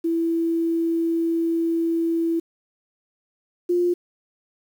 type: tone pair in turn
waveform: sine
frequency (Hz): 331.9 / 351.7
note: E4 / F4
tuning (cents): +12 / +12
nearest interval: minor second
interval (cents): 100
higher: second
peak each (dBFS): -19 / -17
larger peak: second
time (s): 0.04-2.4 / 3.69-3.94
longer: first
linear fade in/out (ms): 10
effects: 8-bit